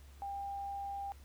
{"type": "tone", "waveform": "sine", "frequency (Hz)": 797, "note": "G5", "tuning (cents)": 28, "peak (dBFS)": -38, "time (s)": [0.22, 1.12], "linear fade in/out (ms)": 0, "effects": ["added 69 Hz sine -53 dBFS peak until 1.24 s", "pink hiss -64 dBFS RMS until 1.24 s"]}